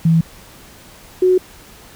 sine tone pair in turn, 164 / 368.2 Hz, E3 / F#4, -9 / -8 cents, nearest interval octave + major second, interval 1401 cents, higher second, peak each -9 dBFS, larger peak neither, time 0.05-0.21 / 1.22-1.38 s, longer neither, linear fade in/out 5 ms, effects pink hiss -42 dBFS RMS until 1.95 s

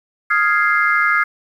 sine chord, F minor seventh, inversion third, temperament equal, 1244.5 / 1396.9 / 1661.2 / 2093 Hz, Eb6 / F6 / Ab6 / C7, 0 / 0 / 0 / 0 cents, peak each -18 dBFS, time 0.3-1.24 s, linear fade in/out 10 ms, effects tanh soft clip ceiling -2 dBFS + 8-bit

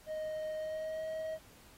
triangle tone with pitch glide, 622.3 to 634.3 Hz, D#5 to D#5, 0 to +33 cents, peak -34 dBFS, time 0.06-1.39 s, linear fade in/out 50 ms, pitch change +33 cents, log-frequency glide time 0.55-1.04 s, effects pink hiss -60 dBFS RMS until 1.77 s + AAC 48 kbps

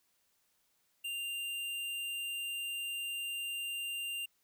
square tone, 2790 Hz, F7, 2 cents flat, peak -37 dBFS, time 1.04-4.26 s, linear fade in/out 10 ms, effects white hiss -75 dBFS RMS until 4.43 s

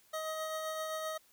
25% pulse tone with tremolo, 630 Hz, D#5, 21 cents sharp, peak -31 dBFS, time 0.13-1.18 s, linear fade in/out 10 ms, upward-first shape triangle, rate 7.7 Hz, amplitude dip 30%, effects white hiss -66 dBFS RMS until 1.32 s

